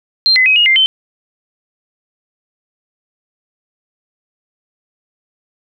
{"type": "tone with pitch steps", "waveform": "sine", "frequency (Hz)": [4165, 2030, 2534, 2870, 2097, 3080], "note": ["C8", "B6", "D#7", "F7", "C7", "G7"], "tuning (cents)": [-9, 47, 31, 47, 3, -31], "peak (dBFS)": -7, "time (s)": [0.26, 0.86], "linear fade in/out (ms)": 0, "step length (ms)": 100, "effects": []}